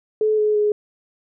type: tone with pitch steps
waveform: sine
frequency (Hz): 430.8 / 424.4 / 418.9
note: A4 / G#4 / G#4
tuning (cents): -37 / +38 / +15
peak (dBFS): -15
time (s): 0.21-0.72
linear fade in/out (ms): 2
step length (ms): 170
effects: none

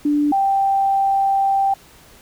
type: tone pair in turn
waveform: sine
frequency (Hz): 293.7 / 784.1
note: D4 / G5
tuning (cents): 0 / 0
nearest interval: octave + perfect fourth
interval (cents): 1700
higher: second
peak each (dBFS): -14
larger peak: neither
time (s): 0.05-0.32 / 0.32-1.74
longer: second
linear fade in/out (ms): 5
effects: pink hiss -47 dBFS RMS until 2.21 s

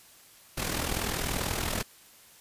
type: noise with amplitude modulation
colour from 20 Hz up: pink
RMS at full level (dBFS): -28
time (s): 0.57-1.83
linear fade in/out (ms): 10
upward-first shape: sine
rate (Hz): 40.6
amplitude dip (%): 65
effects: white hiss -55 dBFS RMS until 2.4 s + resampled to 32000 Hz

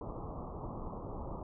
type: low-pass noise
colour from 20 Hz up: pink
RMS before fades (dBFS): -42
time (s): 0.01-1.43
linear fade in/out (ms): 2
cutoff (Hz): 1200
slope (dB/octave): 96
effects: none

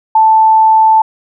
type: tone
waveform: sine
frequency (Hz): 880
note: A5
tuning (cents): 0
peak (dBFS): -4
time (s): 0.15-1.02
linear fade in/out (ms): 5
effects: none

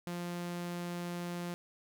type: tone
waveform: sawtooth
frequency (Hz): 174.61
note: F3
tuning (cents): 0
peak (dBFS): -33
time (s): 0.07-1.54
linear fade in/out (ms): 0
effects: none

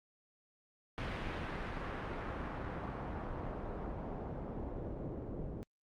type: noise with low-pass filter sweep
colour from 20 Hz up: pink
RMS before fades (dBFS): -41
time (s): 0.98-5.63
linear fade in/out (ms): 0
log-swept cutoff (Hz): 2600 to 410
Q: 0.99
effects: Opus 48 kbps

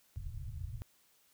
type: low-pass noise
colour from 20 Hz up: white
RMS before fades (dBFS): -42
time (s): 0.16-0.82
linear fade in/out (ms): 0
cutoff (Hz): 120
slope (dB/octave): 48
effects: white hiss -69 dBFS RMS until 1.33 s

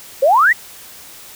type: exponential sweep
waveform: sine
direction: up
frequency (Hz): 505 to 2051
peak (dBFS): -8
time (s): 0.22-0.53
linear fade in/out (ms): 10
effects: white hiss -38 dBFS RMS until 1.35 s

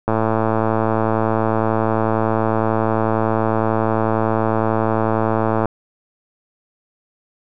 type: click train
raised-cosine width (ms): 1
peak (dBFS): -4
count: 620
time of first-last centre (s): 0.08-5.657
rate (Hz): 111
effects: none

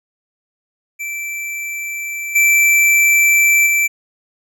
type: tone with level steps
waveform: square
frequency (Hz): 2334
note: D7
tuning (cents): -11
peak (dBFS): -23 / -10 / -13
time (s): 0.99-3.88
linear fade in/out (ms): 20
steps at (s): 2.35 / 3.66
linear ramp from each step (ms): 10
effects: none

